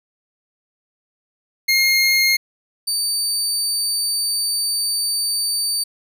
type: tone pair in turn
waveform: 25% pulse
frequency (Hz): 2137 / 4602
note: C7 / D8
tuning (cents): +36 / -36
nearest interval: octave + minor second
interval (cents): 1328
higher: second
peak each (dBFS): -10 / -14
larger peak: first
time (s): 1.68-2.37 / 2.87-5.84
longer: second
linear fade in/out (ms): 10
effects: none

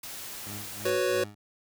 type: noise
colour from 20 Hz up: white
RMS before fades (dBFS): -40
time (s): 0.03-0.9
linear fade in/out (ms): 5
type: tone with tremolo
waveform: 20% pulse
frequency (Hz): 103.3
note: G#2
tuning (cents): -9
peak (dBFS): -34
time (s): 0.46-1.35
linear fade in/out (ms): 5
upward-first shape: sine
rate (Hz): 3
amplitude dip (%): 85
type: chord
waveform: square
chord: F# suspended fourth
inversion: none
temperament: equal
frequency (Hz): 370 / 493.9 / 554.4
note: F#4 / B4 / C#5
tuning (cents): 0 / 0 / 0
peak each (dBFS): -29 / -30 / -30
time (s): 0.85-1.24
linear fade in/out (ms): 5
effects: none

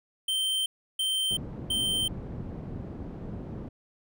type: tone bursts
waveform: square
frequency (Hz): 3118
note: G7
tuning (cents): -10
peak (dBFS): -26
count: 3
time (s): 0.28-2.08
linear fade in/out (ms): 5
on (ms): 380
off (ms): 330
type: low-pass noise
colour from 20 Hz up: white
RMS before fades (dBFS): -38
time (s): 1.3-3.69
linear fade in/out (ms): 10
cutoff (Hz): 240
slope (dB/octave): 12
effects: none

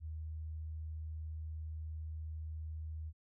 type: tone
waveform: sine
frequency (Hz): 78.6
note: D#2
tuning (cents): +18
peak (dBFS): -40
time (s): 0-3.13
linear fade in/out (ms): 50
effects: none

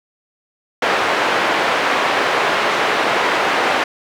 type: band-pass noise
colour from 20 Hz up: pink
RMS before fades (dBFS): -17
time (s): 0.82-3.84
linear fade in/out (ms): 5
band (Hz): 520 to 2400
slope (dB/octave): 12
effects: none

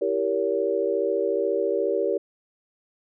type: chord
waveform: sine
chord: E diminished seventh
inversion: none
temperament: equal with one note detuned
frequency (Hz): 329.6 / 392 / 466.2 / 566.3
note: E4 / G4 / Bb4 / Db5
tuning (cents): 0 / 0 / 0 / +37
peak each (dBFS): -31 / -25 / -26 / -27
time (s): 0.01-2.18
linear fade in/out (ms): 10
effects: none

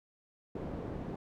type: low-pass noise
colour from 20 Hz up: white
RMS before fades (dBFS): -40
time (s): 0.55-1.16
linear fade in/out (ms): 5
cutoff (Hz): 380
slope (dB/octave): 12
effects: none

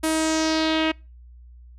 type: tone with low-pass filter sweep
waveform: sawtooth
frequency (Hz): 317.3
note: D#4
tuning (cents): +34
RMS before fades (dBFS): -22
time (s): 0.03-0.92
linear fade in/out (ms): 10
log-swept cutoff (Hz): 11000 to 2700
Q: 2.9
effects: noise-tail reverb RT60 0.3 s tail -26 dB re dry + added 60 Hz sine -43 dBFS peak until 1.78 s

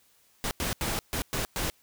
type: noise bursts at uneven times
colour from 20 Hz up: pink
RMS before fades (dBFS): -30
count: 6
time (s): 0.44-0.51 / 0.6-0.73 / 0.81-0.99 / 1.13-1.22 / 1.33-1.45 / 1.56-1.7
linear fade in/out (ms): 0
effects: white hiss -64 dBFS RMS until 1.82 s

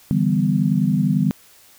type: chord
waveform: sine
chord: E minor seventh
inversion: third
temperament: equal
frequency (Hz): 146.83 / 164.81 / 196 / 246.9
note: D3 / E3 / G3 / B3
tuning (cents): 0 / 0 / 0 / 0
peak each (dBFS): -21 / -22 / -19 / -22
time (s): 0.11-1.31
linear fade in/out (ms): 0
effects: white hiss -50 dBFS RMS until 1.78 s

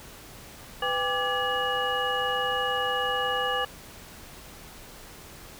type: tone cluster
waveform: sine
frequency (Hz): 501 / 798 / 1175 / 1696 / 2900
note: B4 / G5 / D6 / G#6 / F#7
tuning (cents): +25 / +31 / +1 / +36 / -35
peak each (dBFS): -31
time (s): 0.82-3.65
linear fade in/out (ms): 5
effects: pink hiss -46 dBFS RMS until 5.59 s

